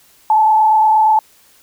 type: tone with frequency modulation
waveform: sine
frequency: 868 Hz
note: A5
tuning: 24 cents flat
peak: -8 dBFS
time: 0.3-1.19 s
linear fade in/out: 2 ms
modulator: 28.6 Hz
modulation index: 0.64
effects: white hiss -50 dBFS RMS until 1.62 s